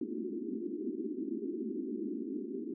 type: band-pass noise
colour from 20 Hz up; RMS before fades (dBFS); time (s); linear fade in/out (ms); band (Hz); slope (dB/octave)
white; -38; 0.01-2.74; 5; 210 to 390; 96
effects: none